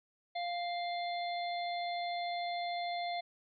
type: harmonic tone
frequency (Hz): 698.5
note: F5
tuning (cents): 0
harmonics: 1 / 3 / 5 / 6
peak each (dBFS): -35 / -44 / -47 / -47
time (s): 0.35-3.21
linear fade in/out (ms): 10
effects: none